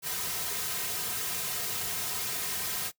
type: noise with comb filter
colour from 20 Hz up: white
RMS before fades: -33 dBFS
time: 0.02-2.92 s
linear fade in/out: 50 ms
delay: 3.5 ms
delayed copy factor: -0.95
effects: noise-tail reverb RT60 0.1 s tail -20 dB re dry